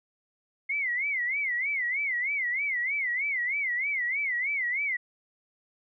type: tone with vibrato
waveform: sine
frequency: 2102 Hz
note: C7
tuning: 7 cents sharp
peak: -26 dBFS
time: 0.69-4.97 s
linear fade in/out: 10 ms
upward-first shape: sine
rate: 3.2 Hz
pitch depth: 170 cents each way
effects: none